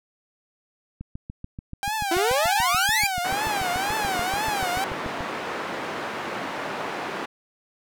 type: click train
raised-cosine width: 5 ms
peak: -22 dBFS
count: 30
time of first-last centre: 1.01-5.207 s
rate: 6.91 Hz
type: tone with vibrato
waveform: sawtooth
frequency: 786 Hz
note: G5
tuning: 4 cents sharp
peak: -21 dBFS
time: 1.83-4.84 s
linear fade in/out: 0 ms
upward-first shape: triangle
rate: 2 Hz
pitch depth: 210 cents each way
type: exponential sweep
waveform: sawtooth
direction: up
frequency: 325 to 2459 Hz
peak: -17 dBFS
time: 2.11-3.07 s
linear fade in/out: 5 ms
type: band-pass noise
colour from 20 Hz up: white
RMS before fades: -31 dBFS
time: 3.24-7.26 s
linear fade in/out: 10 ms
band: 200 to 1400 Hz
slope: 12 dB/octave
effects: none